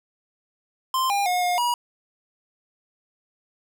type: tone with pitch steps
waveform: square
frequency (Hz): 1044 / 804 / 721 / 714 / 963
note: C6 / G5 / F#5 / F5 / B5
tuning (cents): -4 / +44 / -45 / +38 / -44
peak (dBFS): -21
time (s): 0.94-1.74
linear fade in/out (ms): 2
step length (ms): 160
effects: none